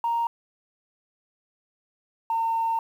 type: tone pair in turn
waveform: sine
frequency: 932.3 / 909.4 Hz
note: A#5 / A#5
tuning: 0 / -43 cents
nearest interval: unison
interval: 43 cents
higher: first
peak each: -21 dBFS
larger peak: neither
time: 0.04-0.27 / 2.3-2.79 s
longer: second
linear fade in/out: 2 ms
effects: tanh soft clip ceiling -18 dBFS + 9-bit